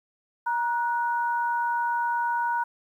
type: tone pair together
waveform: sine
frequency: 944 / 1473.4 Hz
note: A#5 / F#6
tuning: +22 / -8 cents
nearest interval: minor sixth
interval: 770 cents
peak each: -24 / -30 dBFS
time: 0.46-2.64 s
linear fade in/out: 10 ms
effects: 10-bit